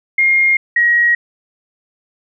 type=tone pair in turn; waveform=sine; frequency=2130 / 1897.6 Hz; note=C7 / A#6; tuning=+30 / +30 cents; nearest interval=major second; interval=200 cents; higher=first; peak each=-9 dBFS; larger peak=neither; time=0.18-0.57 / 0.76-1.15 s; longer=neither; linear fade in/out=5 ms; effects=none